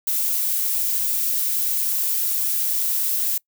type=noise; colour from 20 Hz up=violet; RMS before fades=-22 dBFS; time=0.07-3.38 s; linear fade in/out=5 ms; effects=noise-tail reverb RT60 0.1 s tail -24 dB re dry